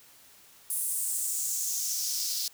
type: noise with high-pass filter sweep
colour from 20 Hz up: white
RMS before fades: -31 dBFS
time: 0.7-2.48 s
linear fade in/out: 2 ms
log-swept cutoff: 10000 to 4600 Hz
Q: 3.2
effects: white hiss -56 dBFS RMS until 2.53 s

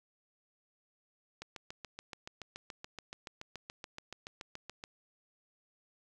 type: click train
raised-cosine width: 0.2 ms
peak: -26 dBFS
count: 25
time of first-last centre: 1.42-4.839 s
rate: 7.02 Hz
effects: none

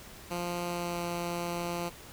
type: tone with pitch glide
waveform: 10% pulse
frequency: 174.61 to 172.9 Hz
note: F3 to F3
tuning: 0 to -17 cents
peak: -24 dBFS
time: 0.3-1.9 s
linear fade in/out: 20 ms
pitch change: -17 cents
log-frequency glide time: 0.64-1.04 s
effects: pink hiss -49 dBFS RMS until 2.12 s

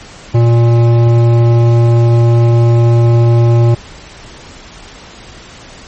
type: tone with hard clipping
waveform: sine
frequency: 117.5 Hz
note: A#2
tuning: 14 cents sharp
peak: -7 dBFS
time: 0.34-3.75 s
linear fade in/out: 10 ms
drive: 13 dB
effects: pink hiss -34 dBFS RMS until 5.87 s + MP3 32 kbps

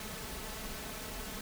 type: noise with comb filter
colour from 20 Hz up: pink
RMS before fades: -42 dBFS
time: 0-1.41 s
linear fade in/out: 2 ms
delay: 4.6 ms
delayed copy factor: +0.55
effects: none

